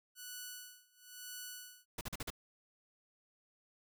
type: tone with tremolo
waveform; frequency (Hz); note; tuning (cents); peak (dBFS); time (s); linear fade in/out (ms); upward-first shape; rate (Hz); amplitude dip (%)
5% pulse; 1480; F#6; 0; -33; 0.15-1.86; 50; sine; 1; 95
type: noise bursts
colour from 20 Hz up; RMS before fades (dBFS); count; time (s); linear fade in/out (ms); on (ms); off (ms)
pink; -41; 5; 1.98-2.303; 5; 31; 42
effects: none